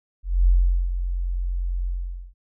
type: tone with ADSR envelope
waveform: sine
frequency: 44.42 Hz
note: F1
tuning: 30 cents sharp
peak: -12 dBFS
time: 0.23-2.34 s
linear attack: 240 ms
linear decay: 420 ms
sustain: -10 dB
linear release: 470 ms
effects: none